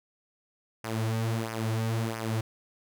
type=tone with flanger; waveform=sawtooth; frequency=112.5 Hz; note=A2; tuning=39 cents sharp; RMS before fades=-30 dBFS; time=0.84-2.41 s; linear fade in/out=5 ms; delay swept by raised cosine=0.25 to 6.05 ms; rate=1.5 Hz; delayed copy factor=-0.7; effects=none